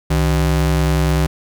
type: ring-modulated tone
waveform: square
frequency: 112 Hz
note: A2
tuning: 31 cents sharp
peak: -11 dBFS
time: 0.1-1.27 s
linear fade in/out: 10 ms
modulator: 45.1 Hz
effects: none